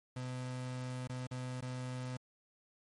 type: tone with dropouts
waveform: 35% pulse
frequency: 126.8 Hz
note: B2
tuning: 46 cents sharp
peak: -37 dBFS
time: 0.16-2.17 s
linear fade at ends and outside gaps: 5 ms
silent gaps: 1.075-1.095 / 1.269-1.311 / 1.608-1.622 s
effects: MP3 48 kbps